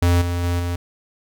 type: tone with level steps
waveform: square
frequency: 87.31 Hz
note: F2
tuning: in tune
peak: -14 / -21 / -19 / -22 dBFS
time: 0.02-0.76 s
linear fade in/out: 5 ms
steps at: 0.21 / 0.43 / 0.59 s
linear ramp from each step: 10 ms
effects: none